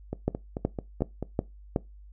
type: two click trains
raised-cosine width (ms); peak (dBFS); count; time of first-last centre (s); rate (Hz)
2; -18 / -11; 6 / 5; 0.13-1.226 / 0.28-1.761; 4.56 / 2.7
effects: noise-tail reverb RT60 0.2 s tail -20 dB re dry + added 50 Hz sine -46 dBFS peak until 2.12 s